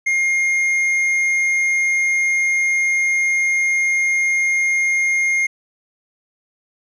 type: tone with tanh clipping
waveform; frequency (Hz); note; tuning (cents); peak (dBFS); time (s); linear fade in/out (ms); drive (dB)
triangle; 2129; C7; +30; -16; 0.06-5.47; 10; 10
effects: none